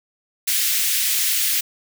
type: high-pass noise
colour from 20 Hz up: white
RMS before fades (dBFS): -20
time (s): 0.47-1.61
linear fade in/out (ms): 10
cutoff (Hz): 1900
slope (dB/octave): 24
effects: none

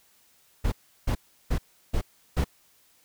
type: noise bursts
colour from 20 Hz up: brown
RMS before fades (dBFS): -24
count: 5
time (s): 0.64-2.445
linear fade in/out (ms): 10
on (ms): 81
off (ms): 350
effects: white hiss -62 dBFS RMS until 3.04 s

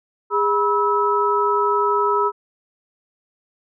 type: tone cluster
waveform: sine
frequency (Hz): 410.7 / 975 / 1299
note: G#4 / B5 / E6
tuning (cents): -19 / -23 / -26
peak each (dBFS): -20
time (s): 0.3-2.32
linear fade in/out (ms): 50
effects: none

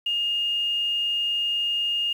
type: tone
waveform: sine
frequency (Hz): 2836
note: F7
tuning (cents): +26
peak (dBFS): -22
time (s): 0.06-2.13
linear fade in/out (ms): 5
effects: 8-bit

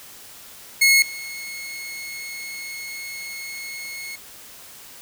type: tone with level steps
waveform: sawtooth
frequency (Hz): 2174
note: C#7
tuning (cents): -34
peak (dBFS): -9 / -28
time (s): 0.81-4.16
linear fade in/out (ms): 10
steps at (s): 1.02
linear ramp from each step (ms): 2
effects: white hiss -43 dBFS RMS until 5.01 s

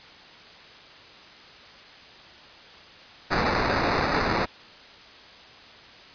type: noise with sample-and-hold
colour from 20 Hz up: violet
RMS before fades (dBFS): -24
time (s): 3.3-4.46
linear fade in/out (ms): 20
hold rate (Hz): 3150
effects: white hiss -47 dBFS RMS until 6.14 s + resampled to 11025 Hz

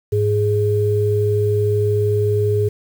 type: tone pair together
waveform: sine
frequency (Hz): 104.3 / 417.2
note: G#2 / G#4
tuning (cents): +8 / +8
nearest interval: 2 octaves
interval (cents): 2400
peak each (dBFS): -17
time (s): 0.12-2.69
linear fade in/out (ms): 10
effects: 7-bit

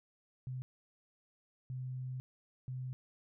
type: tone bursts at uneven times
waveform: sine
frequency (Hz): 128.5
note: C3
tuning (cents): -31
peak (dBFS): -38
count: 3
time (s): 0.47-0.62 / 1.7-2.2 / 2.68-2.93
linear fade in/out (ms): 0
effects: none

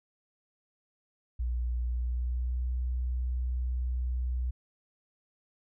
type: tone with pitch glide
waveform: sine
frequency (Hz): 60.2 to 62.07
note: B1 to B1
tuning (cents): -44 to +9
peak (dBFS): -28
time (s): 1.39-4.51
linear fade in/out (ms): 10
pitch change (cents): +53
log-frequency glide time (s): 1.85-2.66
effects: none

